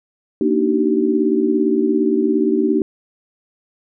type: chord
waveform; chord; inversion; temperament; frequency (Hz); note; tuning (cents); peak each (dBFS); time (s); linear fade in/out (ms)
sine; Eb major seventh; second; equal with one note detuned; 233.1 / 293.7 / 311.1 / 382.6; Bb3 / D4 / Eb4 / G4; 0 / 0 / 0 / -42; -20 / -20 / -19 / -18; 0.41-2.82; 2
effects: none